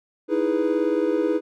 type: chord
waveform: triangle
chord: E major seventh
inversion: third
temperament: equal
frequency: 311.1 / 329.6 / 415.3 / 493.9 Hz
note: D#4 / E4 / G#4 / B4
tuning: 0 / 0 / 0 / 0 cents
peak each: -23 dBFS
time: 0.28-1.41 s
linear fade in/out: 50 ms
effects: none